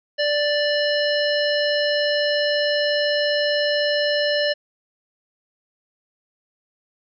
harmonic tone with a mistuned harmonic, 587.3 Hz, D5, in tune, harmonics 1 / 3 / 5 / 7 / 9, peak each -20 / -25 / -27 / -28 / -30 dBFS, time 0.18-4.54 s, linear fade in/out 20 ms, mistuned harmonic 7, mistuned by +17 cents, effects none

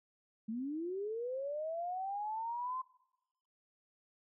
sine linear sweep, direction up, 211.6 to 1046.5 Hz, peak -36 dBFS, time 0.48-2.82 s, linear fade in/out 10 ms, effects noise-tail reverb RT60 1.0 s tail -23 dB re dry

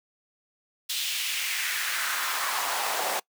pink noise with high-pass filter sweep, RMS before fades -29 dBFS, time 0.89-3.2 s, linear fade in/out 10 ms, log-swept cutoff 3500 to 610 Hz, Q 2.1, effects noise-tail reverb RT60 0.1 s tail -24 dB re dry

